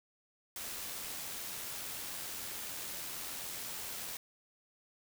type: noise with amplitude modulation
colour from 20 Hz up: white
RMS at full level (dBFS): -41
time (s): 0.56-4.17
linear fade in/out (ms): 2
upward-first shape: sine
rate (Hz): 86.8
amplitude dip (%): 25
effects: none